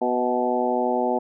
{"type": "harmonic tone with a mistuned harmonic", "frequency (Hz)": 123.47, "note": "B2", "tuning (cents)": 0, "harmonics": [2, 3, 4, 5, 6, 7], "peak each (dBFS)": [-27, -27, -27, -27, -27, -27], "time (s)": [0.01, 1.19], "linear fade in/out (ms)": 10, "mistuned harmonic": 5, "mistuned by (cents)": 33, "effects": []}